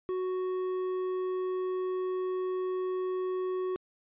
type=tone with hard clipping; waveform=sine; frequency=370 Hz; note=F#4; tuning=in tune; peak=-31 dBFS; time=0.09-3.76 s; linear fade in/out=0 ms; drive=6 dB; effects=resampled to 8000 Hz